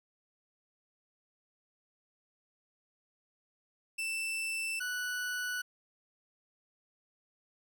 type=tone pair in turn; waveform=40% pulse; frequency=2662 / 1479.8 Hz; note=E7 / F#6; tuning=+16 / 0 cents; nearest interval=minor seventh; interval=1016 cents; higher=first; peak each=-32 / -33 dBFS; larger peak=first; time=3.98-4.8 / 4.8-5.62 s; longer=neither; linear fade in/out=10 ms; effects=none